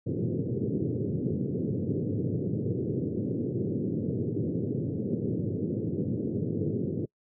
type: band-pass noise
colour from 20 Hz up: pink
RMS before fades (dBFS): -30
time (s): 0.06-7.06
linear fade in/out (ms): 10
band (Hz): 100 to 460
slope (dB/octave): 48
effects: noise-tail reverb RT60 0.1 s tail -26 dB re dry

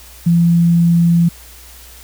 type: tone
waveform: sine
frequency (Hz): 170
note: F3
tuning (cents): -46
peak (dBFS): -8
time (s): 0.26-1.29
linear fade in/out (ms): 10
effects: added 60 Hz sine -40 dBFS peak until 2.03 s + white hiss -40 dBFS RMS until 2.03 s

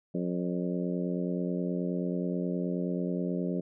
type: harmonic tone with a mistuned harmonic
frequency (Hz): 89.4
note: F2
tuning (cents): +41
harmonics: 2 / 3 / 4 / 5 / 6 / 7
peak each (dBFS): -31 / -35 / -37 / -39 / -41 / -42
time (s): 0.14-3.61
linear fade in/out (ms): 10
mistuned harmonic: 7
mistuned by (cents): -47
effects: none

